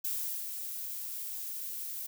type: noise with ADSR envelope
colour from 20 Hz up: violet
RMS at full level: -33 dBFS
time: 0.04-2.07 s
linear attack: 8 ms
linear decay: 410 ms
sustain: -6 dB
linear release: 13 ms
effects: none